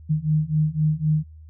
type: beating tone pair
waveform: sine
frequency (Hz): 152 / 155.9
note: D#3 / D#3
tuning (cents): -40 / +4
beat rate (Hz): 3.9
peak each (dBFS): -22 / -21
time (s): 0.09-1.24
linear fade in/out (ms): 20
effects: added 78 Hz sine -41 dBFS peak until 1.49 s